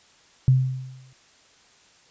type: tone with exponential decay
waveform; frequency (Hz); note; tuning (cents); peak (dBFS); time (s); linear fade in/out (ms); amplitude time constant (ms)
sine; 130; C3; -11; -11; 0.48-1.13; 0; 140
effects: white hiss -56 dBFS RMS until 2.1 s + resampled to 16000 Hz